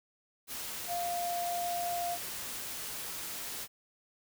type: tone in noise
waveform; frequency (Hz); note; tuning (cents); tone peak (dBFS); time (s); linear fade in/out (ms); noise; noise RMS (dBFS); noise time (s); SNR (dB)
sine; 698.5; F5; 0; -32; 0.87-2.18; 50; white; -40; 0.47-3.68; +5
effects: none